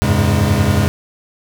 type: tone cluster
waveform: square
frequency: 84.1 / 96 / 106.2 / 136.6 / 205.9 Hz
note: E2 / G2 / G#2 / C#3 / G#3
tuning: +35 / -36 / +39 / -25 / -15 cents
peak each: -19 dBFS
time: 0.02-0.88 s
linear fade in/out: 0 ms
effects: 7-bit